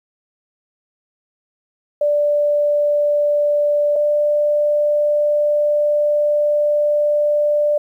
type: tone pair in turn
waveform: sine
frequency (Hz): 587.3 / 591.7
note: D5 / D5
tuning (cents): 0 / +13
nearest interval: unison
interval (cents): 13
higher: second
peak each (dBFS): -13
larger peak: neither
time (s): 2.01-3.96 / 3.96-7.78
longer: second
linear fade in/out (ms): 5
effects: 9-bit